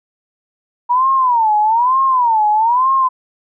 sine tone with vibrato, 950 Hz, A#5, 33 cents sharp, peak -10 dBFS, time 0.89-3.09 s, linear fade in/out 20 ms, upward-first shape sine, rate 1.1 Hz, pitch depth 210 cents each way, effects none

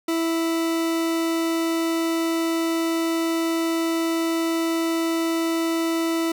40% pulse tone, 329.6 Hz, E4, in tune, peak -20 dBFS, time 0.08-6.32 s, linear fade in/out 5 ms, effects none

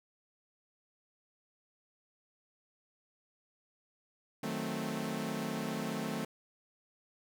sawtooth chord, D# diminished seventh, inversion none, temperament equal, 155.56 / 185 / 220 / 261.6 Hz, D#3 / F#3 / A3 / C4, 0 / 0 / 0 / 0 cents, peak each -38 / -38 / -34 / -37 dBFS, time 4.43-6.25 s, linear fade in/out 5 ms, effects none

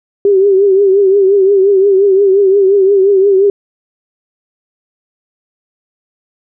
sine tone with vibrato, 392 Hz, G4, in tune, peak -5 dBFS, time 0.25-3.5 s, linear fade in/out 2 ms, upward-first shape triangle, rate 5.7 Hz, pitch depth 87 cents each way, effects none

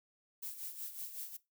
violet noise with tremolo, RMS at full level -42 dBFS, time 0.42-1.37 s, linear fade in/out 10 ms, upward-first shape sine, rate 5.4 Hz, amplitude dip 65%, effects noise-tail reverb RT60 0.2 s tail -18 dB re dry

